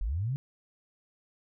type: linear sweep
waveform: sine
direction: up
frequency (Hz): 38 to 143.3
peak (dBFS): -28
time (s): 0.01-0.36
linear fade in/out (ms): 0
effects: none